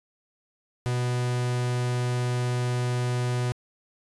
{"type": "tone", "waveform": "45% pulse", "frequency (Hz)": 123.47, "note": "B2", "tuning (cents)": 0, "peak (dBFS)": -24, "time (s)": [0.86, 3.52], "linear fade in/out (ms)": 0, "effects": ["resampled to 24000 Hz"]}